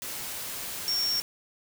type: tone in noise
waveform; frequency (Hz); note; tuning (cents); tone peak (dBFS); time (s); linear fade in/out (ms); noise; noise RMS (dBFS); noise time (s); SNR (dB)
sine; 5510; F8; -24; -25; 0.88-1.2; 0; white; -36; 0.02-1.22; +8
effects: none